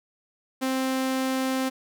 sawtooth tone, 262.3 Hz, C4, 4 cents sharp, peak -20 dBFS, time 0.61-1.7 s, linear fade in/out 20 ms, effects none

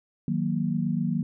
sine tone cluster, 158.1 / 185.3 / 234.6 Hz, D#3 / F#3 / A#3, +28 / +3 / +11 cents, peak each -28 dBFS, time 0.28-1.23 s, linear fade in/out 2 ms, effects none

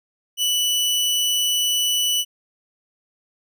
sawtooth tone, 2967 Hz, F#7, 4 cents sharp, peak -15 dBFS, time 0.37-2.25 s, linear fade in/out 50 ms, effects none

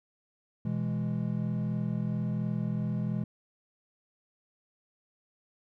triangle chord, E major, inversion second, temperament equal, 123.47 / 164.81 / 207.7 Hz, B2 / E3 / G#3, 0 / 0 / 0 cents, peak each -31 / -31 / -31 dBFS, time 0.65-3.24 s, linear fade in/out 5 ms, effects none

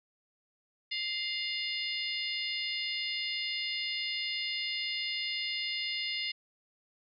harmonic tone with a mistuned harmonic, 711 Hz, F5, 31 cents sharp, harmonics 3 / 4 / 5 / 6 / 7, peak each -37 / -38 / -39 / -40 / -40 dBFS, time 0.91-6.32 s, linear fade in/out 10 ms, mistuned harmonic 3, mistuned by -33 cents, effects none

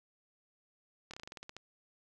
slowing click train, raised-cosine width 0.2 ms, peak -28 dBFS, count 11, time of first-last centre 1.11-1.566 s, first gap 26 ms, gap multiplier 1.12, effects none

